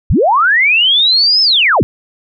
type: linear two-way sweep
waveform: sine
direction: up then down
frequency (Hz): 30.87 to 5274 to 30.87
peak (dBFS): -7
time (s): 0.1-1.83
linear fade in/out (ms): 0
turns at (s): 1.42
effects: none